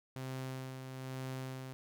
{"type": "tone with tremolo", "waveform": "sawtooth", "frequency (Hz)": 130.81, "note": "C3", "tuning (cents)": 0, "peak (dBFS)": -35, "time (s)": [0.16, 1.73], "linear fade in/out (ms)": 0, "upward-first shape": "sine", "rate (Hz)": 1.1, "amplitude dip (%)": 45, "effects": []}